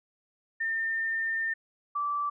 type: tone pair in turn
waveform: sine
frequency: 1807 / 1162.9 Hz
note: A6 / D6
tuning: +46 / -17 cents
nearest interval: minor sixth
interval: 763 cents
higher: first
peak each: -27 dBFS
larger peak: neither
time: 0.6-1.54 / 1.95-2.3 s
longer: first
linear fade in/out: 10 ms
effects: none